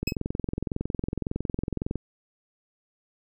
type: click train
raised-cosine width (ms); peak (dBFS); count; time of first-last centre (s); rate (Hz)
3; -15; 43; 0.03-1.957; 21.8
type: tone with exponential decay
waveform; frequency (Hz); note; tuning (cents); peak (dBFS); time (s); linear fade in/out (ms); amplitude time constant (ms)
25% pulse; 2571; E7; -44; -20; 0.07-0.15; 5; 16
effects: none